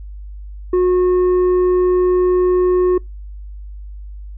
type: tone with tanh clipping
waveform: sine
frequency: 363.1 Hz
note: F#4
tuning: 33 cents flat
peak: -12 dBFS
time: 0.73-2.98 s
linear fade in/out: 5 ms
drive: 5 dB
effects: noise-tail reverb RT60 0.2 s tail -26 dB re dry + added 50 Hz sine -29 dBFS peak until 4.37 s